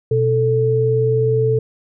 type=tone pair together; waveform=sine; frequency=123.47 / 440.6 Hz; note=B2 / A4; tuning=0 / +2 cents; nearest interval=octave + minor seventh; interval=2202 cents; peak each=-17 / -15 dBFS; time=0.11-1.59 s; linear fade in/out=5 ms; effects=none